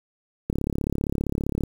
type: click train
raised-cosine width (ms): 3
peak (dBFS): -12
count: 41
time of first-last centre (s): 0.5-1.636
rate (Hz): 35.2
effects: 7-bit